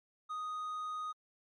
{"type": "tone", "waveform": "triangle", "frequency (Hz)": 1244.5, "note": "D#6", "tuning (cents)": 0, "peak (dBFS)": -35, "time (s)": [0.29, 1.13], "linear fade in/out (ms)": 20, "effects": ["MP3 48 kbps"]}